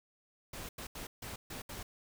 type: noise bursts at uneven times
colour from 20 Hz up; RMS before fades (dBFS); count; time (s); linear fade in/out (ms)
pink; -44; 6; 0.53-0.69 / 0.78-0.87 / 0.95-1.07 / 1.22-1.36 / 1.5-1.62 / 1.69-1.83; 5
effects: none